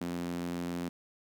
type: tone with high-pass filter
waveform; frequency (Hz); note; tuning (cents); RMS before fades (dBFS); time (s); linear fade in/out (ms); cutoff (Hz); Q
sawtooth; 87; F2; -6; -36; 0.01-0.89; 5; 220; 3.6
effects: none